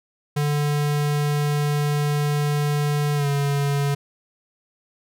square tone with pitch glide, 146.83 to 141.75 Hz, D3 to C#3, 0 to +39 cents, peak -20 dBFS, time 0.36-3.95 s, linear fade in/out 10 ms, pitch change -61 cents, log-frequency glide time 3.15-3.27 s, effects none

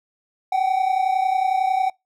triangle tone pair together, 752 / 783 Hz, F#5 / G5, +28 / -2 cents, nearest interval minor second, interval 70 cents, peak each -17 / -21 dBFS, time 0.52-1.9 s, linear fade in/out 5 ms, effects noise-tail reverb RT60 0.2 s tail -25 dB re dry

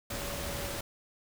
sine tone in noise, 567 Hz, C#5, 39 cents sharp, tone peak -43 dBFS, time 0.1-0.81 s, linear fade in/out 5 ms, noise pink, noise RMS -37 dBFS, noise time 0.1-0.81 s, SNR -9 dB, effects none

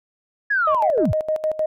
sine linear sweep, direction down, 1717 to 52.2 Hz, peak -16 dBFS, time 0.5-1.13 s, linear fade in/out 10 ms
sine tone with tremolo, 622.3 Hz, D#5, in tune, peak -17 dBFS, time 0.67-1.66 s, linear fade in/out 5 ms, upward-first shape square, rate 6.5 Hz, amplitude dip 80%
effects tanh soft clip ceiling -8 dBFS

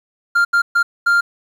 triangle tone bursts at uneven times, 1396.9 Hz, F6, in tune, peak -9 dBFS, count 4, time 0.35-0.45 / 0.53-0.62 / 0.75-0.83 / 1.06-1.21 s, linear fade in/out 10 ms, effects 8-bit

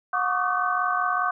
sine tone cluster, 724 / 1107 / 1152 / 1229 / 1522 Hz, F#5 / C#6 / D6 / D#6 / F#6, -38 / -3 / -34 / -22 / +48 cents, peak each -28 dBFS, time 0.13-1.31 s, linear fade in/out 5 ms, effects none

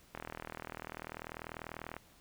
click train, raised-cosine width 0.5 ms, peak -26 dBFS, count 74, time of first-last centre 0.15-1.966 s, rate 40.2 Hz, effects pink hiss -63 dBFS RMS until 2.2 s

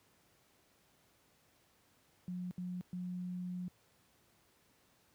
sine tone bursts at uneven times, 180 Hz, F#3, 47 cents flat, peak -38 dBFS, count 3, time 2.28-2.51 / 2.58-2.81 / 2.93-3.68 s, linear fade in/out 0 ms, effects pink hiss -70 dBFS RMS until 5.14 s + high-pass 80 Hz 12 dB/octave

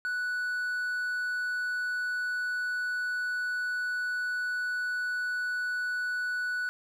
triangle tone, 1480 Hz, F#6, in tune, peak -27 dBFS, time 0.05-6.69 s, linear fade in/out 0 ms, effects none

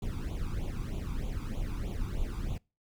brown noise with flanger, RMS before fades -34 dBFS, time 0.02-2.58 s, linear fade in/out 5 ms, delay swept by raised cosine 0.28 to 0.86 ms, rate 3.2 Hz, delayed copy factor +0.9, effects noise-tail reverb RT60 0.3 s tail -26 dB re dry

